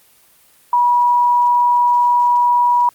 sine tone, 969 Hz, B5, 33 cents flat, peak -10 dBFS, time 0.73-2.89 s, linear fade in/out 2 ms, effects white hiss -51 dBFS RMS until 2.94 s + Opus 24 kbps

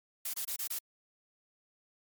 blue noise bursts, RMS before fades -36 dBFS, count 5, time 0.25-0.788 s, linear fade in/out 5 ms, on 86 ms, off 27 ms, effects MP3 96 kbps

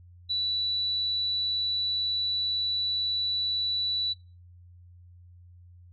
sine tone, 3951 Hz, B7, in tune, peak -25 dBFS, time 0.29-4.14 s, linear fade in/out 20 ms, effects noise-tail reverb RT60 0.3 s tail -21 dB re dry + added 88 Hz sine -49 dBFS peak until 5.92 s

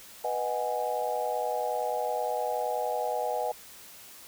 sine chord, G# minor seventh, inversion first, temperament equal, 493.9 / 622.3 / 740 / 830.6 Hz, B4 / D#5 / F#5 / G#5, 0 / 0 / 0 / 0 cents, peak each -33 dBFS, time 0.24-3.52 s, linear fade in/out 5 ms, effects white hiss -49 dBFS RMS until 4.27 s

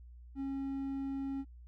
triangle tone, 272.5 Hz, C#4, 29 cents flat, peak -33 dBFS, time 0.35-1.45 s, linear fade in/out 50 ms, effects added 60 Hz sine -50 dBFS peak until 1.67 s

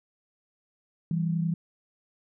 sine tone pair together, 164.82 / 196 Hz, E3 / G3, 0 / 0 cents, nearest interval minor third, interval 300 cents, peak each -25 / -32 dBFS, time 1.11-1.54 s, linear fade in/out 2 ms, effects none

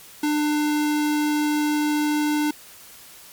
square tone, 298.9 Hz, D4, 31 cents sharp, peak -20 dBFS, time 0.23-2.51 s, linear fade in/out 5 ms, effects white hiss -45 dBFS RMS until 3.32 s + MP3 96 kbps

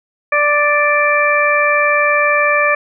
harmonic tone, 587.3 Hz, D5, in tune, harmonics 1 / 2 / 3 / 4, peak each -16 / -16 / -16 / -16 dBFS, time 0.32-2.75 s, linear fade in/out 5 ms, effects none

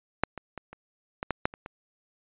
clicks, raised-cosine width 0.5 ms, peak -7 / -22 / -22 / -28 / -16 / -11 / -8 / -27 / -24 dBFS, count 9, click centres 0.236 / 0.377 / 0.577 / 0.73 / 1.229 / 1.307 / 1.455 / 1.539 / 1.661 s, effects resampled to 8000 Hz

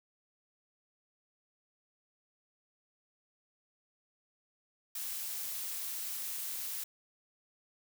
blue noise, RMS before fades -39 dBFS, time 4.95-6.84 s, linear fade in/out 5 ms, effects none

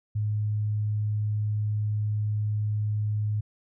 sine tone, 105.7 Hz, G#2, 31 cents sharp, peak -24 dBFS, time 0.15-3.41 s, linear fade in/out 10 ms, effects none

